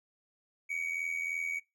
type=tone with amplitude modulation; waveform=triangle; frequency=2259 Hz; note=C#7; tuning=32 cents sharp; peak=-28 dBFS; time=0.69-1.6 s; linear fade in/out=20 ms; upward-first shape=sine; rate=83.1 Hz; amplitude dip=70%; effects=noise-tail reverb RT60 0.2 s tail -20 dB re dry